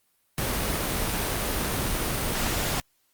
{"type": "noise", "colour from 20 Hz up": "pink", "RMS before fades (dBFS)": -27, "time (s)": [0.38, 2.8], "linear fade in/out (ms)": 0, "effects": ["white hiss -69 dBFS RMS until 3.13 s", "Opus 32 kbps"]}